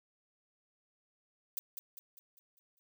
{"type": "noise with echo", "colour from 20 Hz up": "violet", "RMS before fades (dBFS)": -37, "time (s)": [1.57, 1.59], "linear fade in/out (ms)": 0, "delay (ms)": 200, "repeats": 6, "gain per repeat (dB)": -6, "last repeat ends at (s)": 2.79, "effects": []}